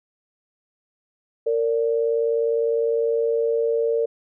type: tone pair together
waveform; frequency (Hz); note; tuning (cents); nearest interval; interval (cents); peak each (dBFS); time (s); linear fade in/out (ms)
sine; 460 / 579.6; A#4 / D5; -23 / -23; major third; 400; -19 / -26; 1.46-4.06; 10
effects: none